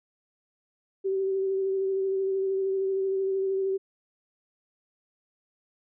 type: tone with vibrato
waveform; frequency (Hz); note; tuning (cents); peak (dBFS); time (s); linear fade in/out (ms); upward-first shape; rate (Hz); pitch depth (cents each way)
sine; 385.4; G4; -29; -24; 1.04-3.78; 20; sine; 13; 19
effects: none